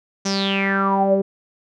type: tone with low-pass filter sweep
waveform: sawtooth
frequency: 196 Hz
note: G3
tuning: in tune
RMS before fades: -19 dBFS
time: 0.25-1.22 s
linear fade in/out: 10 ms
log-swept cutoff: 6100 to 450 Hz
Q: 9.6
effects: none